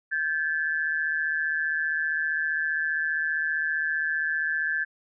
sine tone pair together, 1569.8 / 1725 Hz, G6 / A6, +2 / -35 cents, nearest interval major second, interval 163 cents, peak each -27 dBFS, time 0.11-4.85 s, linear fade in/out 20 ms, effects none

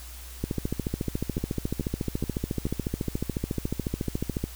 two click trains, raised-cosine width 3 ms, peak -14 / -18 dBFS, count 57 / 4, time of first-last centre 0.44-4.44 / 1.38-2.668 s, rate 14 / 2.33 Hz, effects added 60 Hz sine -41 dBFS peak until 4.55 s + white hiss -46 dBFS RMS until 4.55 s

